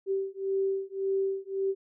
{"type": "beating tone pair", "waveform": "sine", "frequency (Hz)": [387.3, 389.1], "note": ["G4", "G4"], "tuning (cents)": [-21, -13], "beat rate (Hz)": 1.8, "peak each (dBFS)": -30, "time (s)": [0.06, 1.75], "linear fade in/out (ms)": 50, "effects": []}